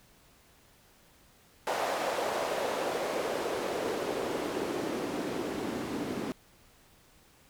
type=noise with band-pass filter sweep; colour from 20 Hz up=white; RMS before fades=-33 dBFS; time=1.67-6.32 s; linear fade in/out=0 ms; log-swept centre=660 to 260 Hz; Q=2; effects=pink hiss -61 dBFS RMS until 7.49 s